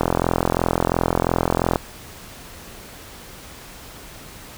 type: click train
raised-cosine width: 1 ms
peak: -3 dBFS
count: 76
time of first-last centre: 0.01-1.758 s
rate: 42.9 Hz
effects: pink hiss -40 dBFS RMS until 4.57 s